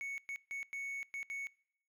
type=tone bursts at uneven times; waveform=triangle; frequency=2217 Hz; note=C#7; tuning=in tune; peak=-37 dBFS; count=6; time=0.01-0.18 / 0.29-0.36 / 0.51-0.63 / 0.73-1.03 / 1.14-1.23 / 1.3-1.47 s; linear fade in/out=0 ms; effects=noise-tail reverb RT60 0.7 s tail -24 dB re dry